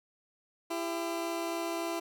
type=tone pair together; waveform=20% pulse; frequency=336.6 / 400 Hz; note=E4 / G4; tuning=+36 / +35 cents; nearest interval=minor third; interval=299 cents; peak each=-28 / -36 dBFS; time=0.7-2 s; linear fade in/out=10 ms; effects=none